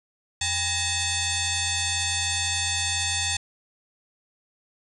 sine tone with frequency modulation, 1870 Hz, A#6, 5 cents sharp, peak -23 dBFS, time 0.41-3.37 s, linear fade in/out 5 ms, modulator 891 Hz, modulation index 7.2, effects none

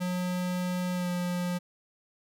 square tone with pitch glide, 180.5 to 177.71 Hz, F#3 to F3, -43 to +30 cents, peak -29 dBFS, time 0-1.59 s, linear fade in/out 20 ms, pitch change -27 cents, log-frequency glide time 0.94-1.09 s, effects none

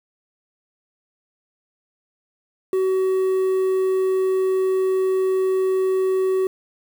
triangle tone with quantisation, 377.5 Hz, F#4, 35 cents sharp, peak -15 dBFS, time 2.73-6.47 s, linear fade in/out 2 ms, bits 7, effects none

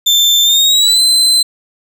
35% pulse tone with pitch glide, 3558 to 4064 Hz, A7 to B7, +19 to +49 cents, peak -6 dBFS, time 0.06-1.43 s, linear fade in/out 10 ms, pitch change +230 cents, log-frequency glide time 0.43-1.01 s, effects none

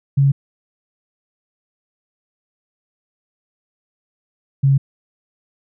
sine tone pair in turn, 138.59 / 137.08 Hz, C#3 / C#3, 0 / -19 cents, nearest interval unison, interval 19 cents, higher first, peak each -10 dBFS, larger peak neither, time 0.17-0.32 / 4.63-4.78 s, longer neither, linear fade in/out 10 ms, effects none

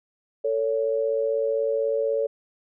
sine tone pair together, 446.1 / 562.1 Hz, A4 / C#5, +24 / +24 cents, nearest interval major third, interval 400 cents, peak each -24 dBFS, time 0.44-2.27 s, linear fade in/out 10 ms, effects none

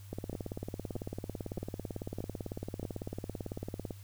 two click trains, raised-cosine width 2 ms, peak -24 / -24 dBFS, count 69 / 5, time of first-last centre 0.13-3.908 / 0.33-2.83 s, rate 18 / 1.6 Hz, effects added 99 Hz sine -47 dBFS peak until 4.03 s + white hiss -60 dBFS RMS until 4.03 s

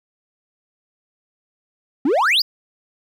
triangle exponential sweep, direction up, 246.9 to 5230 Hz, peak -12 dBFS, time 2.05-2.42 s, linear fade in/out 5 ms, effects none

